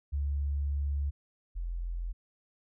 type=tone pair in turn; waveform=sine; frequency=71.1 / 42.98 Hz; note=C#2 / F1; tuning=+45 / -27 cents; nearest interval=major sixth; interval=872 cents; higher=first; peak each=-28 / -32 dBFS; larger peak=first; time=0.12-1.11 / 1.55-2.13 s; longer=first; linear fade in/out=20 ms; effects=none